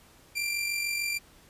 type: tone with amplitude modulation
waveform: sawtooth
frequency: 2367 Hz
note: D7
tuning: 13 cents sharp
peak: -23 dBFS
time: 0.35-1.19 s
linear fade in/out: 20 ms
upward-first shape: sine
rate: 46.7 Hz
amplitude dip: 45%
effects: pink hiss -57 dBFS RMS until 1.49 s + resampled to 32000 Hz